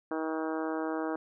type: harmonic tone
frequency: 159 Hz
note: D#3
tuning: 38 cents sharp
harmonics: 2 / 3 / 4 / 5 / 6 / 7 / 8 / 9 / 10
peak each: -33 / -37 / -39 / -41 / -43 / -44 / -45 / -46 / -47 dBFS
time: 0.11-1.16 s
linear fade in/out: 2 ms
effects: none